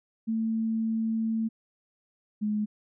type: tone pair in turn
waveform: sine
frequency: 223.5 / 211 Hz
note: A3 / G#3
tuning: +27 / +28 cents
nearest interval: minor second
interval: 99 cents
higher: first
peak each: -25 / -25 dBFS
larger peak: neither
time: 0.27-1.49 / 2.41-2.66 s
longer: first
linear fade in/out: 20 ms
effects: none